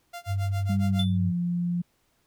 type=tone with tremolo; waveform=sawtooth; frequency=695 Hz; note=F5; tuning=9 cents flat; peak=-31 dBFS; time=0.13-1.06 s; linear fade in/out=10 ms; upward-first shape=sine; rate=7.3 Hz; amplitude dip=95%
type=tone; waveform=sine; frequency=97.9 Hz; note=G2; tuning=2 cents flat; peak=-24 dBFS; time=0.26-1.33 s; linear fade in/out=50 ms
type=tone with pitch glide; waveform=sine; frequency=196 to 174.62 Hz; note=G3 to F3; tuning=0 to 0 cents; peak=-24 dBFS; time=0.69-1.82 s; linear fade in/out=10 ms; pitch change=-200 cents; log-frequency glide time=0.85-1.31 s
type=tone with exponential decay; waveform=triangle; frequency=3503 Hz; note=A7; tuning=8 cents flat; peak=-24 dBFS; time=0.99-1.18 s; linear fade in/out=5 ms; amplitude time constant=40 ms
effects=pink hiss -69 dBFS RMS until 2.26 s